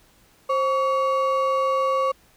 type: ring-modulated tone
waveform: triangle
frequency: 830.6 Hz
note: G#5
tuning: in tune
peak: -14 dBFS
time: 0.49-2.12 s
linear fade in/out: 10 ms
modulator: 301 Hz
effects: pink hiss -57 dBFS RMS until 2.36 s